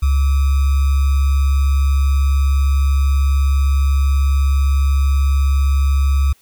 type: tone with sample-and-hold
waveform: sine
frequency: 69 Hz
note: C#2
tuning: 7 cents flat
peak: -11 dBFS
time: 0.02-6.33 s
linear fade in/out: 10 ms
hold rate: 1225 Hz
effects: white hiss -55 dBFS RMS until 6.41 s